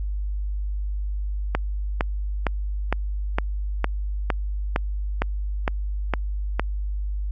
click train, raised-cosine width 0.5 ms, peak -6 dBFS, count 12, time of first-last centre 1.55-6.596 s, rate 2.18 Hz, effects added 50 Hz sine -24 dBFS peak until 7.31 s

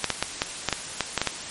clicks, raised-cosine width 0.2 ms, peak -4 dBFS, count 10, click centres 0.043 / 0.103 / 0.226 / 0.419 / 0.687 / 0.727 / 1.007 / 1.177 / 1.216 / 1.273 s, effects white hiss -35 dBFS RMS until 1.5 s + MP3 48 kbps

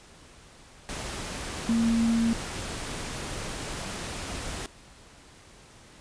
sine tone in noise, 229.5 Hz, A#3, 27 cents flat, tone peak -21 dBFS, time 1.69-2.33 s, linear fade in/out 0 ms, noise pink, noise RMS -35 dBFS, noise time 0.89-4.66 s, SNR +11 dB, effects pink hiss -52 dBFS RMS until 6 s + resampled to 22050 Hz

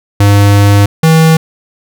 square tone pair in turn, 101.3 / 160.85 Hz, G#2 / E3, -43 / -42 cents, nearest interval minor sixth, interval 801 cents, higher second, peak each -4 dBFS, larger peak neither, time 0.2-0.86 / 1.03-1.37 s, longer first, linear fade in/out 5 ms, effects none

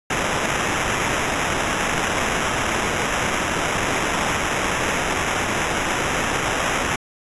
violet noise with sample-and-hold, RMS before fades -22 dBFS, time 0.1-6.96 s, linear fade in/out 5 ms, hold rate 4410 Hz, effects resampled to 24000 Hz

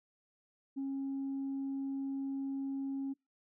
sine tone, 272.5 Hz, C#4, 29 cents flat, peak -33 dBFS, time 0.76-3.14 s, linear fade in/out 20 ms, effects noise-tail reverb RT60 0.2 s tail -24 dB re dry + tanh soft clip ceiling -32 dBFS

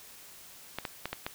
clicks, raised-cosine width 0.3 ms, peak -17 dBFS, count 5, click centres 0.786 / 0.852 / 1.056 / 1.13 / 1.265 s, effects white hiss -51 dBFS RMS until 1.34 s

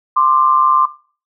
sine tone pair together, 1046 / 1186.4 Hz, C6 / D6, -1 / +17 cents, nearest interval major second, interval 218 cents, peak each -12 dBFS, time 0.16-0.86 s, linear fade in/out 10 ms, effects noise-tail reverb RT60 0.4 s tail -17 dB re dry

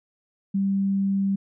sine tone, 196 Hz, G3, in tune, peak -20 dBFS, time 0.54-1.36 s, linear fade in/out 10 ms, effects none

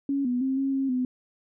sine tone with pitch steps, 277.9 / 246.7 / 265.2 / 271.5 / 269.6 / 252.7 Hz, C#4 / B3 / C4 / C#4 / C#4 / B3, +4 / -2 / +23 / -36 / -48 / +40 cents, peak -23 dBFS, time 0.09-1.05 s, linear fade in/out 2 ms, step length 160 ms, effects none

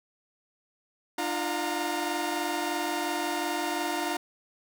sawtooth tone cluster, 300.5 / 346 / 715 / 925 Hz, D4 / F4 / F5 / A#5, +40 / -16 / +41 / -14 cents, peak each -30 dBFS, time 1.18-4.17 s, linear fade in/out 5 ms, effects none

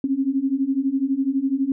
sine beating tone pair, 263.2 / 275.2 Hz, C4 / C#4, +10 / -12 cents, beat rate 12 Hz, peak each -23 / -21 dBFS, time 0.04-1.72 s, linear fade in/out 2 ms, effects none

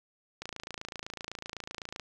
click train, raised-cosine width 0.2 ms, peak -21 dBFS, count 45, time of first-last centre 0.42-1.997 s, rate 27.9 Hz, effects none

